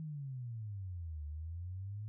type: exponential two-way sweep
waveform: sine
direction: down then up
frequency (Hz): 160.9 to 73.42 to 108.4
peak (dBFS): -40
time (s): 0-2.08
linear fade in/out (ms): 0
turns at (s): 1.25
effects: none

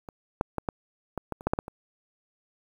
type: clicks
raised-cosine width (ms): 1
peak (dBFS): -26 / -10 / -14 / -13 / -17 / -17 / -28 / -10 / -9 / -13 / -24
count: 11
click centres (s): 0.088 / 0.411 / 0.583 / 0.688 / 1.177 / 1.323 / 1.409 / 1.47 / 1.535 / 1.589 / 1.681
effects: 8-bit

